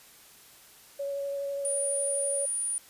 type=tone with vibrato; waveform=sine; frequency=560 Hz; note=C#5; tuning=18 cents sharp; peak=-30 dBFS; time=0.99-2.46 s; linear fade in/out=10 ms; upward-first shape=triangle; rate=12 Hz; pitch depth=13 cents each way
type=tone; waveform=sine; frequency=9490 Hz; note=D9; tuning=17 cents sharp; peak=-28 dBFS; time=1.65-2.78 s; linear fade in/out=0 ms
effects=white hiss -54 dBFS RMS until 2.89 s + resampled to 32000 Hz